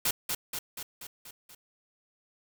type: noise with echo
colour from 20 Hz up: white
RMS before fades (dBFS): -27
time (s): 0.05-0.11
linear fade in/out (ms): 5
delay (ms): 240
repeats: 6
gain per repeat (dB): -4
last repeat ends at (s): 1.55
effects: none